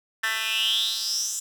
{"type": "tone with high-pass filter sweep", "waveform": "10% pulse", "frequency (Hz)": 221.6, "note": "A3", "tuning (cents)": 13, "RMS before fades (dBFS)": -26, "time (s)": [0.23, 1.4], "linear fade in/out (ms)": 10, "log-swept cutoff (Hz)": [1800, 7200], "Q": 7.7, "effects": []}